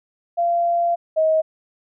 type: tone pair in turn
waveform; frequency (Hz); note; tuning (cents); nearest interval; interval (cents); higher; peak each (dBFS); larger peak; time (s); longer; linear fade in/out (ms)
sine; 688 / 633; F5 / D#5; -26 / +30; minor second; 144; first; -16 / -14; second; 0.37-0.96 / 1.16-1.42; first; 20
effects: none